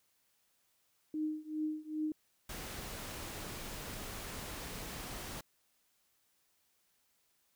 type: tone with tremolo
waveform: sine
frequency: 308.5 Hz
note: D#4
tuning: 15 cents flat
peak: -31 dBFS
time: 1.14-2.12 s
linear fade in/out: 2 ms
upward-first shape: triangle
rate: 2.5 Hz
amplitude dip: 95%
type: noise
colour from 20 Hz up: pink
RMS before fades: -44 dBFS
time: 2.49-5.41 s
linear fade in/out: 5 ms
effects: white hiss -75 dBFS RMS until 7.55 s